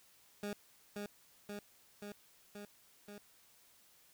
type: tone with echo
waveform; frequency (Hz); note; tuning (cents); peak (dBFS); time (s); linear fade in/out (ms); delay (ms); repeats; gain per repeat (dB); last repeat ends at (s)
20% pulse; 205.1; G#3; -21; -34; 0.43-0.53; 2; 530; 5; -2; 3.18
effects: white hiss -66 dBFS RMS until 4.13 s